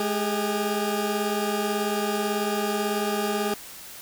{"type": "tone pair together", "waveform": "20% pulse", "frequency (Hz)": [211.3, 404.4], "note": ["G#3", "G#4"], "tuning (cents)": [30, -46], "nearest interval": "major seventh", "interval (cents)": 1124, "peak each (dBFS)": -22, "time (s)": [0, 3.54], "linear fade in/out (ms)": 2, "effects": ["white hiss -42 dBFS RMS until 4.01 s"]}